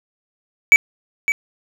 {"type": "tone with echo", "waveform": "triangle", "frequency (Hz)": 2288, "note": "D7", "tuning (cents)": -46, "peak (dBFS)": -3, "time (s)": [0.72, 0.76], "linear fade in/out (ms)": 0, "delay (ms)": 560, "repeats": 1, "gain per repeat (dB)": -10, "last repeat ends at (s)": 1.32, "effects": []}